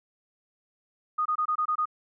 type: tone bursts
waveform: sine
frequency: 1238 Hz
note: D#6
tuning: 9 cents flat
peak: -23 dBFS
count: 7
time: 1.18-1.856 s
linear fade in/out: 10 ms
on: 76 ms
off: 24 ms
effects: none